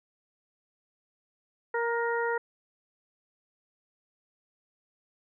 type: harmonic tone with a mistuned harmonic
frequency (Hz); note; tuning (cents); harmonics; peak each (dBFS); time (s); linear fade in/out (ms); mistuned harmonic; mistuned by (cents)
467.3; A#4; +4; 1 / 2 / 3 / 4; -29 / -32 / -34 / -35; 1.74-2.38; 5; 3; +19
effects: none